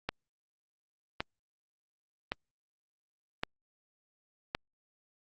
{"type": "click train", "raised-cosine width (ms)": 0.3, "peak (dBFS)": -15, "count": 5, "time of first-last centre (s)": [0.09, 4.549], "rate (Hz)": 0.897, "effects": ["Opus 48 kbps"]}